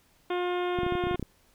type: harmonic tone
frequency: 356.6 Hz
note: F4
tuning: 36 cents sharp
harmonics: 1 / 2 / 3 / 4 / 5 / 6 / 7 / 8 / 9 / 10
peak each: -28 / -34 / -37 / -40 / -46 / -44 / -46 / -49 / -46 / -48 dBFS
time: 0.3-1.16 s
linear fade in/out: 5 ms
type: clicks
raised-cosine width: 3 ms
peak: -20 dBFS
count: 11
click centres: 0.788 / 0.833 / 0.865 / 0.923 / 0.953 / 1.039 / 1.07 / 1.112 / 1.145 / 1.196 / 1.227 s
effects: pink hiss -64 dBFS RMS until 1.54 s